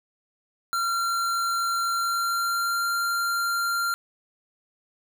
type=tone with pitch glide; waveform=square; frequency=1372 to 1385.5 Hz; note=F6 to F6; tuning=-31 to -14 cents; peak=-24 dBFS; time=0.73-3.94 s; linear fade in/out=0 ms; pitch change=+17 cents; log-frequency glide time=1.93-2.89 s; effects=none